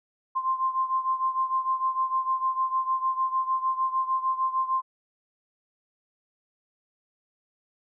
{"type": "beating tone pair", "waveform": "sine", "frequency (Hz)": [1046.5, 1053.1], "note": ["C6", "C6"], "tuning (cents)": [0, 11], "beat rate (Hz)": 6.6, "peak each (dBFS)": [-25, -29], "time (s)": [0.35, 4.82], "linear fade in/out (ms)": 20, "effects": []}